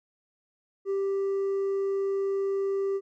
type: tone with hard clipping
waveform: triangle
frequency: 392.3 Hz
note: G4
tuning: 1 cent sharp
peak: -24 dBFS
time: 0.85-3.01 s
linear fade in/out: 50 ms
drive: 1 dB
effects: none